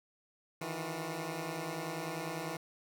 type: tone cluster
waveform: 10% pulse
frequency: 154.3 / 164.5 / 358.4 Hz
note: D#3 / E3 / F4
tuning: -14 / -3 / +45 cents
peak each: -35 / -31 / -36 dBFS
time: 0.61-2.57 s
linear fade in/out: 5 ms
effects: none